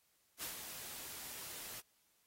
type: noise with ADSR envelope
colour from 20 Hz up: white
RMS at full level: -42 dBFS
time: 0.38-1.81 s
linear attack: 51 ms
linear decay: 110 ms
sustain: -6 dB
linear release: 14 ms
effects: white hiss -75 dBFS RMS until 2.26 s + AAC 48 kbps